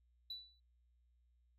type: tone with exponential decay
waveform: sine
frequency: 3962 Hz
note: B7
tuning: 5 cents sharp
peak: -39 dBFS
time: 0.3-0.6 s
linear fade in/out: 5 ms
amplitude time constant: 65 ms
effects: tanh soft clip ceiling -40 dBFS + added 60 Hz sine -70 dBFS peak until 1.58 s